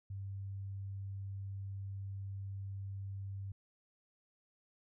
sine tone, 98 Hz, G2, in tune, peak -40 dBFS, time 0.1-3.52 s, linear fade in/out 5 ms, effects none

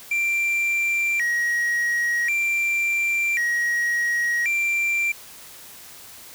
triangle tone with vibrato, 2115 Hz, C7, 18 cents sharp, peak -18 dBFS, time 0.11-5.12 s, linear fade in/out 5 ms, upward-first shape square, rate 0.46 Hz, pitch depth 190 cents each way, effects white hiss -43 dBFS RMS until 6.34 s

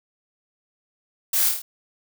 blue noise with echo, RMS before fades -22 dBFS, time 1.33-1.49 s, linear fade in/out 5 ms, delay 26 ms, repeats 5, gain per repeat -3 dB, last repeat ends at 1.62 s, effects none

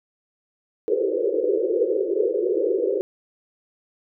white band-pass noise, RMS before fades -22 dBFS, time 0.88-3.01 s, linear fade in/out 0 ms, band 340 to 520 Hz, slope 96 dB/octave, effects none

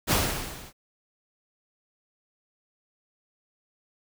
pink noise with level ramp, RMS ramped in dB -19 to -48 dBFS, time 0.07-0.73 s, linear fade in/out 50 ms, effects none

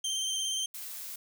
25% pulse tone with vibrato, 3136 Hz, G7, in tune, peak -26 dBFS, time 0.04-0.66 s, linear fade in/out 5 ms, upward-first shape sine, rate 17 Hz, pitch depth 24 cents each way
blue noise, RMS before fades -41 dBFS, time 0.74-1.16 s, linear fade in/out 5 ms
effects none

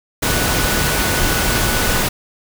sine tone in noise, 1480 Hz, F#6, in tune, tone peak -25 dBFS, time 0.24-2.02 s, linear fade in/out 10 ms, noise pink, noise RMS -17 dBFS, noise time 0.22-2.09 s, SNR -11 dB, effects none

